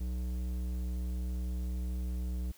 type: tone with low-pass filter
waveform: square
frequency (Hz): 61.4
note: B1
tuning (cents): -9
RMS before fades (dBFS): -35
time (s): 0-2.52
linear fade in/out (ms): 10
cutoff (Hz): 310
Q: 0.51
effects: white hiss -60 dBFS RMS until 2.57 s